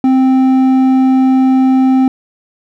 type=tone with hard clipping; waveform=sine; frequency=261.6 Hz; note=C4; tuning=in tune; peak=-8 dBFS; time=0.04-2.08 s; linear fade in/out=2 ms; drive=6 dB; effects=none